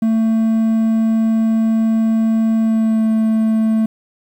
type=tone with pitch glide; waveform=triangle; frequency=223.2 to 220.9 Hz; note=A3 to A3; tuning=+25 to +7 cents; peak=-10 dBFS; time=0.02-3.86 s; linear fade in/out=5 ms; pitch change=-18 cents; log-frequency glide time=2.62-3.03 s; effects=8-bit

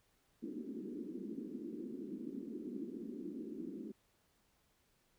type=band-pass noise; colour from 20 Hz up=pink; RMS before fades=-45 dBFS; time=0.42-3.92 s; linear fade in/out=10 ms; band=210 to 370 Hz; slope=48 dB/octave; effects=pink hiss -75 dBFS RMS until 5.18 s

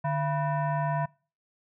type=tone with frequency modulation; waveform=sine; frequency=150 Hz; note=D3; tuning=37 cents sharp; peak=-25 dBFS; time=0.04-1.06 s; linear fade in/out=10 ms; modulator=829 Hz; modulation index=1.1; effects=noise-tail reverb RT60 0.4 s tail -25 dB re dry

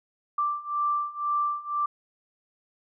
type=beating tone pair; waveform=sine; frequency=1174.7 / 1176.7 Hz; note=D6 / D6; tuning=0 / +3 cents; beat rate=2 Hz; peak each=-29 / -27 dBFS; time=0.38-1.86 s; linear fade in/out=5 ms; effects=none

